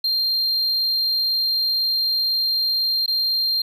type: tone with dropouts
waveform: triangle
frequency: 4186 Hz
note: C8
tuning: in tune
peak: -17 dBFS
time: 0.04-3.62 s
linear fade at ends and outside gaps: 5 ms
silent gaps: 3.062-3.078 s
effects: none